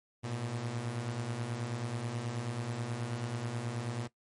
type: beating tone pair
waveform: sawtooth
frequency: 111.1 / 120.4 Hz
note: A2 / B2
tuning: +17 / -44 cents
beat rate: 9.3 Hz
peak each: -37 / -32 dBFS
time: 0.23-4.08 s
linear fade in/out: 20 ms
effects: noise-tail reverb RT60 0.1 s tail -17 dB re dry + MP3 48 kbps